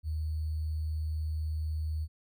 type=tone with sample-and-hold; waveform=sine; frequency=78 Hz; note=D#2; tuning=5 cents sharp; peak=-30 dBFS; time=0.03-2.08 s; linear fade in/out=50 ms; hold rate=4410 Hz; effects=none